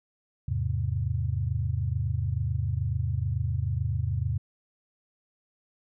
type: chord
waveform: sine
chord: E augmented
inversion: none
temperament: equal with one note detuned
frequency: 81.65 / 103.83 / 130.81 Hz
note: E2 / G#2 / B#2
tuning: -16 / 0 / 0 cents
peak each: -30 / -29 / -30 dBFS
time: 0.48-4.38 s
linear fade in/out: 5 ms
effects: none